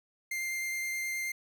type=tone with vibrato; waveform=45% pulse; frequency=2100 Hz; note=C7; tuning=6 cents sharp; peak=-32 dBFS; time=0.31-1.32 s; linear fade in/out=5 ms; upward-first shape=triangle; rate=9.5 Hz; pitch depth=8 cents each way; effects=none